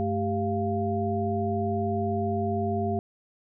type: tone cluster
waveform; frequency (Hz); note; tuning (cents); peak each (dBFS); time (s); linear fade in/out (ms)
sine; 97.4 / 217.9 / 393.9 / 696; G2 / A3 / G4 / F5; -11 / -17 / +8 / -6; -30; 0-2.99; 0
effects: none